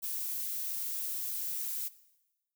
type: noise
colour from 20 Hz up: violet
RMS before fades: -36 dBFS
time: 0.02-1.89 s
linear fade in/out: 20 ms
effects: noise-tail reverb RT60 1.0 s tail -18 dB re dry